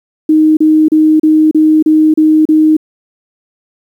sine tone bursts, 311.1 Hz, D#4, in tune, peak -4 dBFS, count 8, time 0.29-2.768 s, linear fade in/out 5 ms, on 280 ms, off 34 ms, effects 7-bit

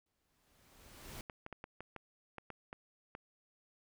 pink noise with exponential growth, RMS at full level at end -47 dBFS, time 0.06-1.21 s, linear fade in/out 1 ms, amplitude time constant 250 ms
clicks, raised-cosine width 0.5 ms, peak -30 dBFS, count 10, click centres 1.298 / 1.464 / 1.527 / 1.641 / 1.806 / 1.963 / 2.383 / 2.503 / 2.729 / 3.151 s
effects none

